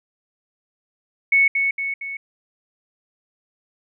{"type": "tone with echo", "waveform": "sine", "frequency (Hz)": 2211, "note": "C#7", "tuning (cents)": -5, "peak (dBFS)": -12, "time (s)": [1.32, 1.48], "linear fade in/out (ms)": 5, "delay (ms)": 230, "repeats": 3, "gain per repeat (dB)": -5, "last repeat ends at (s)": 2.17, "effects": []}